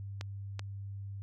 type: clicks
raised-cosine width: 0.2 ms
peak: -22 dBFS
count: 2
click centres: 0.211 / 0.594 s
effects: added 99 Hz sine -39 dBFS peak until 1.22 s